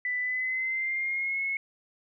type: tone with pitch glide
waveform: sine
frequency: 1989 to 2182 Hz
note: B6 to C#7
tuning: +12 to -28 cents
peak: -27 dBFS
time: 0.05-1.57 s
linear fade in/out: 2 ms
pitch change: +160 cents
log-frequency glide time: 0.2-1.41 s
effects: none